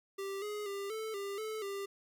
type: tone with pitch steps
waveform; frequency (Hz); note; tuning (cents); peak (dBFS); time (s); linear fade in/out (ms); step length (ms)
square; 392.2 / 418 / 397.9 / 439.3 / 398.4 / 435.3 / 396.8; G4 / G#4 / G4 / A4 / G4 / A4 / G4; +1 / +11 / +26 / -3 / +28 / -19 / +21; -38; 0.18-1.86; 10; 240
effects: 12-bit